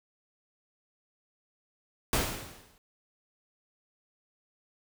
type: noise with exponential decay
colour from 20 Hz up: pink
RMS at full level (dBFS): -25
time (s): 2.13-2.78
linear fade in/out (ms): 1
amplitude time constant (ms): 140
effects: none